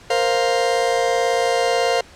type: chord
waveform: 40% pulse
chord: Bb suspended second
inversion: none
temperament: just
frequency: 466.2 / 524.4 / 699.2 Hz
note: Bb4 / C5 / F5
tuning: 0 / +4 / +2 cents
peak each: -20 dBFS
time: 0.1-2.01 s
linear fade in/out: 5 ms
effects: pink hiss -45 dBFS RMS until 2.15 s + low-pass 7000 Hz 12 dB/octave